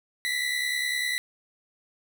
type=tone pair together; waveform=30% pulse; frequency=1947 / 2017 Hz; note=B6 / B6; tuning=-25 / +36 cents; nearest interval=minor second; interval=61 cents; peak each=-26 dBFS; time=0.25-1.18 s; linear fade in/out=0 ms; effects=none